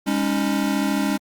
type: chord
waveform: square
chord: Ab suspended fourth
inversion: none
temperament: equal with one note detuned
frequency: 203.3 / 277.2 / 311.1 Hz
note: Ab3 / Db4 / Eb4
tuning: -37 / 0 / 0 cents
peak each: -24 / -24 / -27 dBFS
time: 0.06-1.18 s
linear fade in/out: 20 ms
effects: Opus 48 kbps